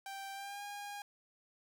sawtooth tone with pitch glide, 784 to 814.9 Hz, G5 to G#5, 0 to -33 cents, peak -39 dBFS, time 0.06-1.02 s, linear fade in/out 2 ms, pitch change +67 cents, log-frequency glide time 0.33-0.63 s, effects none

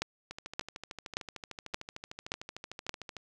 two click trains, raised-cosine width 0.2 ms, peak -24 / -14 dBFS, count 39 / 6, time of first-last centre 0.31-3.167 / 0.02-2.894 s, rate 13.3 / 1.74 Hz, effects none

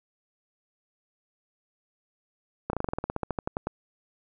slowing click train, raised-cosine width 1 ms, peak -14 dBFS, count 17, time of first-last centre 2.7-3.67 s, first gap 32 ms, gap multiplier 1.08, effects none

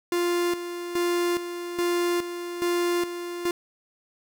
45% pulse tone with tremolo, 349.2 Hz, F4, in tune, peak -22 dBFS, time 0.12-3.51 s, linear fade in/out 2 ms, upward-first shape square, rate 1.2 Hz, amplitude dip 65%, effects none

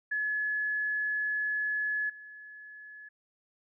sine tone with level steps, 1705 Hz, G#6, 45 cents sharp, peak -28 / -45 dBFS, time 0.11-3.09 s, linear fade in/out 10 ms, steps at 2.09 s, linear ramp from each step 10 ms, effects none

